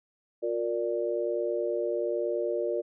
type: chord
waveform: sine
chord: Bb major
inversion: second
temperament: equal with one note detuned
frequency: 357 / 466.2 / 587.3 Hz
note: F4 / Bb4 / D5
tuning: +38 / 0 / 0 cents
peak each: -31 dBFS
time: 0.42-2.82 s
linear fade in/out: 20 ms
effects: none